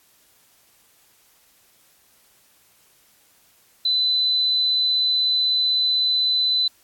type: tone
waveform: sine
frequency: 4012 Hz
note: B7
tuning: 26 cents sharp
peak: -17 dBFS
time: 3.85-6.68 s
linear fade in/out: 5 ms
effects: white hiss -58 dBFS RMS until 6.83 s + AAC 64 kbps